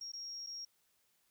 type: tone with dropouts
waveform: triangle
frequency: 5588 Hz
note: F8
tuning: in tune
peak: -39 dBFS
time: 0.01-0.65 s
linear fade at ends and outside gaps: 5 ms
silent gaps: 0.119-0.134 / 0.464-0.47 s
effects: tanh soft clip ceiling -40 dBFS + white hiss -75 dBFS RMS until 1.3 s